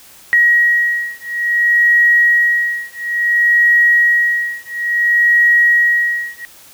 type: beating tone pair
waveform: sine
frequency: 1900 / 1900.58 Hz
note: A#6 / A#6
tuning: +33 / +33 cents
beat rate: 0.58 Hz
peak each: -13 dBFS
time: 0.33-6.45 s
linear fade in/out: 0 ms
effects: white hiss -42 dBFS RMS until 6.73 s